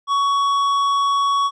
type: tone with tanh clipping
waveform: sine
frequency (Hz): 1120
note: C#6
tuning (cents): +18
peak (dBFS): -17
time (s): 0.07-1.51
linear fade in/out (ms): 50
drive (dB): 10
effects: none